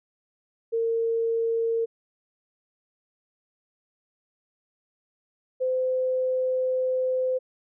sine tone pair in turn, 457.4 / 513.4 Hz, A#4 / C5, -33 / -33 cents, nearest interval major second, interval 200 cents, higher second, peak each -22 dBFS, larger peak neither, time 0.72-1.86 / 5.6-7.39 s, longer second, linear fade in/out 20 ms, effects none

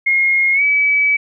sine tone with pitch glide, 2147 to 2288 Hz, C7 to D7, +44 to -46 cents, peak -11 dBFS, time 0.06-1.17 s, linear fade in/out 10 ms, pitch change +110 cents, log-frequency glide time 0.53-0.63 s, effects none

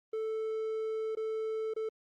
triangle tone with dropouts, 440 Hz, A4, in tune, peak -30 dBFS, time 0.13-1.89 s, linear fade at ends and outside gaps 5 ms, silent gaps 1.152-1.17 / 1.738-1.763 s, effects Opus 32 kbps

